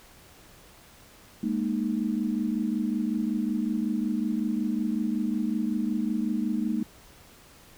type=chord; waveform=sine; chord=Ab suspended second; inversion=none; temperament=equal with one note detuned; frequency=207.7 / 233.1 / 307.6 Hz; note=Ab3 / Bb3 / Eb4; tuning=0 / 0 / -20 cents; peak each=-29 / -28 / -31 dBFS; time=1.43-6.83 s; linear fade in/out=5 ms; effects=pink hiss -53 dBFS RMS until 7.77 s